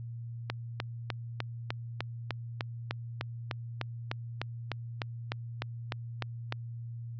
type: click train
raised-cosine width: 0.3 ms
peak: -16 dBFS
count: 21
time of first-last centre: 0.5-6.524 s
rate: 3.32 Hz
effects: added 117 Hz sine -38 dBFS peak until 7.19 s + resampled to 16000 Hz